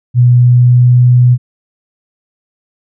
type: tone with pitch glide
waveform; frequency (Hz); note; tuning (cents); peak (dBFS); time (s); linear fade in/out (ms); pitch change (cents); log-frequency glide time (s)
sine; 122.8 to 123.73; B2 to B2; -9 to +4; -3; 0.14-1.38; 50; +13; 0.38-1.03
effects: none